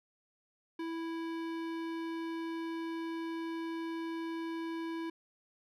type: tone with hard clipping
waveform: sine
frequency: 329.6 Hz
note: E4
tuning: in tune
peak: -38 dBFS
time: 0.79-5.1 s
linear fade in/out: 5 ms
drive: 17 dB
effects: none